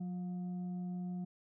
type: tone with frequency modulation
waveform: sine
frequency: 179.8 Hz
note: F#3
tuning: 49 cents flat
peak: -37 dBFS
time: 0-1.25 s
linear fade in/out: 10 ms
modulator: 534 Hz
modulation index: 0.22
effects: none